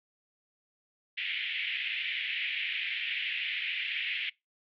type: band-pass noise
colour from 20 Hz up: pink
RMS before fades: -34 dBFS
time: 1.17-4.3 s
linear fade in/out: 10 ms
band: 2000 to 3200 Hz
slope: 48 dB/octave
effects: noise-tail reverb RT60 0.2 s tail -24 dB re dry